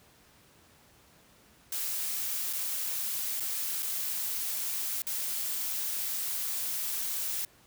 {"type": "noise with dropouts", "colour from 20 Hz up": "blue", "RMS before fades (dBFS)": -33, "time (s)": [1.72, 7.45], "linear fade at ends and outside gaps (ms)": 2, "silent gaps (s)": [[2.529, 2.533], [3.399, 3.404], [3.824, 3.828], [5.02, 5.068]], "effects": ["pink hiss -60 dBFS RMS until 7.66 s", "high-pass 60 Hz 12 dB/octave"]}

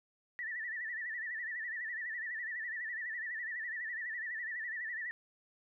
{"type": "tone with vibrato", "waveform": "sine", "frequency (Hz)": 1855, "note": "A#6", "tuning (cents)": -9, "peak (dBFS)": -37, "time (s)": [0.39, 5.11], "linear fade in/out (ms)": 0, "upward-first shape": "sine", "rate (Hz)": 12, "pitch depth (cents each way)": 110, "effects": []}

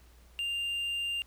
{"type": "tone", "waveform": "triangle", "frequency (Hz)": 2794, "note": "F7", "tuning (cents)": 0, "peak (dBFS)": -29, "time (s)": [0.39, 1.22], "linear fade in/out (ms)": 0, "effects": ["added 60 Hz sine -55 dBFS peak until 1.26 s", "pink hiss -63 dBFS RMS until 1.26 s"]}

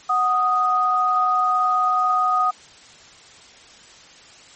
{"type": "tone pair together", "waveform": "sine", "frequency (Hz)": [739.1, 1243], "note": ["F#5", "D#6"], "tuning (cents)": [-2, -2], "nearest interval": "major sixth", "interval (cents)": 900, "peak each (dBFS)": [-22, -17], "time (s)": [0.09, 2.51], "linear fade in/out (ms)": 10, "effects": ["white hiss -46 dBFS RMS until 4.55 s", "MP3 32 kbps"]}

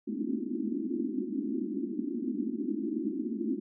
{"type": "band-pass noise", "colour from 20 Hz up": "pink", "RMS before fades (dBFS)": -33, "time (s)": [0.07, 3.6], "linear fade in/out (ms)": 10, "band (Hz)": [210, 360], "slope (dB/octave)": 96, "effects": []}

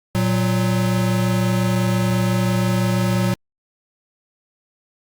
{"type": "tone pair together", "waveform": "square", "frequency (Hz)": [116.17, 185], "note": ["A#2", "F#3"], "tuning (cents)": [-6, 0], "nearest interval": "minor sixth", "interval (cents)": 806, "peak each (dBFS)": -20, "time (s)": [0.15, 3.34], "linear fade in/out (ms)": 0, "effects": ["Opus 48 kbps"]}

